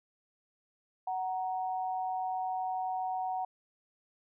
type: tone pair together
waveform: sine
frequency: 745.4 / 934 Hz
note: F#5 / A#5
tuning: +13 / +3 cents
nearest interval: major third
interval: 390 cents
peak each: -32 / -39 dBFS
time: 1.07-3.45 s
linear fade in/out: 5 ms
effects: none